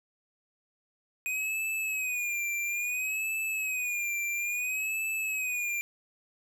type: tone with vibrato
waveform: square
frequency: 2489 Hz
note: D#7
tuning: in tune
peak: -30 dBFS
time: 1.26-5.81 s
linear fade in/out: 0 ms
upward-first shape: sine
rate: 0.59 Hz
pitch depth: 92 cents each way
effects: none

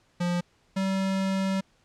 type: tone pair in turn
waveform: square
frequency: 175.6 / 192.25 Hz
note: F3 / G3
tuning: +10 / -33 cents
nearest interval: major second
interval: 157 cents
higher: second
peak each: -25 dBFS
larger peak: neither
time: 0.2-0.41 / 0.76-1.61 s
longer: second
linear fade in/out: 10 ms
effects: pink hiss -65 dBFS RMS until 1.84 s + low-pass 7000 Hz 12 dB/octave

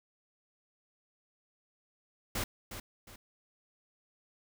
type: noise with echo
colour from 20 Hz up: pink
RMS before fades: -34 dBFS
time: 2.35-2.44 s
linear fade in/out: 5 ms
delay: 360 ms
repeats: 2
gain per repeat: -9 dB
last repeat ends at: 3.16 s
effects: none

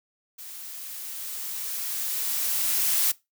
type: noise with level ramp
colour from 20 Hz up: blue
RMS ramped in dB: -41 to -22 dBFS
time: 0.38-3.12 s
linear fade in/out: 10 ms
effects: noise-tail reverb RT60 0.2 s tail -20 dB re dry

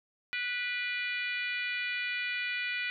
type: harmonic tone with a mistuned harmonic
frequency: 492.1 Hz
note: B4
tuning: 6 cents flat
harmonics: 3 / 4 / 5 / 6 / 7 / 8 / 9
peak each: -38 / -36 / -35 / -42 / -46 / -47 / -50 dBFS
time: 0.33-2.9 s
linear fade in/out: 0 ms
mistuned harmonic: 5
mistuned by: -28 cents
effects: none

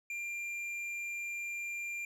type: tone with tanh clipping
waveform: sine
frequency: 2385 Hz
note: D7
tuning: 26 cents sharp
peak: -38 dBFS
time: 0.1-2.05 s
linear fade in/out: 2 ms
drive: 8 dB
effects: none

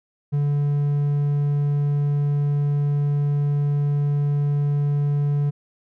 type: tone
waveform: triangle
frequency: 144.5 Hz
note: D3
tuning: 28 cents flat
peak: -16 dBFS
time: 0.32-5.51 s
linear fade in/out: 20 ms
effects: none

